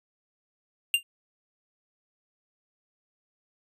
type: tone with exponential decay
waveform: square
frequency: 2794 Hz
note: F7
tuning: in tune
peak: -16 dBFS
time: 0.94-1.03 s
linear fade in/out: 1 ms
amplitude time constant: 18 ms
effects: resampled to 32000 Hz